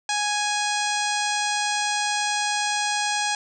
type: harmonic tone with a mistuned harmonic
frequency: 830.6 Hz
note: G#5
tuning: in tune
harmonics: 1 / 2 / 3 / 4 / 5 / 6 / 7 / 8 / 9 / 10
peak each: -26 / -29 / -31 / -32 / -33 / -34 / -34 / -35 / -36 / -36 dBFS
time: 0.09-3.35 s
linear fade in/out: 2 ms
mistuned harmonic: 10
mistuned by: +24 cents
effects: none